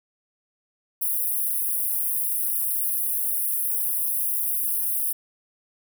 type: high-pass noise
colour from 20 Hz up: white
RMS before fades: -25 dBFS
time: 1.01-5.13 s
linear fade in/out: 10 ms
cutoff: 9600 Hz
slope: 96 dB/octave
effects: none